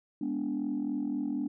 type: chord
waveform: sine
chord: G# diminished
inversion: none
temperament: equal with one note detuned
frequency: 207.7 / 246.9 / 290.8 Hz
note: G#3 / B3 / D4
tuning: 0 / 0 / -17 cents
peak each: -36 / -33 / -31 dBFS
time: 0.21-1.48 s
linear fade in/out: 5 ms
effects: tanh soft clip ceiling -24 dBFS